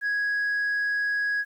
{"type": "tone", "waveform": "sine", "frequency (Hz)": 1661.2, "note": "G#6", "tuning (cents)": 0, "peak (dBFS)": -21, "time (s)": [0.01, 1.45], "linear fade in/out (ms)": 50, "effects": ["tanh soft clip ceiling -22 dBFS", "10-bit"]}